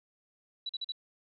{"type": "tone bursts", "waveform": "sine", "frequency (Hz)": 3931, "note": "B7", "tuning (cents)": -9, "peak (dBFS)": -33, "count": 4, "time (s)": [0.66, 0.921], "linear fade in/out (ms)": 5, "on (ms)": 33, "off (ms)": 43, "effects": []}